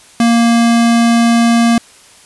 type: tone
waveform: square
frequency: 233.1 Hz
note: A#3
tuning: in tune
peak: -8 dBFS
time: 0.2-1.78 s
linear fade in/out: 2 ms
effects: white hiss -42 dBFS RMS until 2.25 s + resampled to 24000 Hz